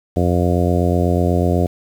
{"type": "harmonic tone", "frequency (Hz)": 88.1, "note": "F2", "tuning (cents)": 16, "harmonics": [1, 2, 3, 4, 5, 6, 7, 8], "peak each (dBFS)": [-17, -20, -22, -23, -24, -25, -25, -26], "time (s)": [0.16, 1.67], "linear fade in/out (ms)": 10, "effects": ["7-bit"]}